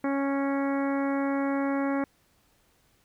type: harmonic tone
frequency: 276.7 Hz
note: C#4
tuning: 3 cents flat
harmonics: 1 / 2 / 3 / 4 / 5 / 6 / 7 / 8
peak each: -26 / -32 / -36 / -38 / -40 / -42 / -43 / -44 dBFS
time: 0.04-2.04 s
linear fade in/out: 2 ms
effects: pink hiss -66 dBFS RMS until 3.04 s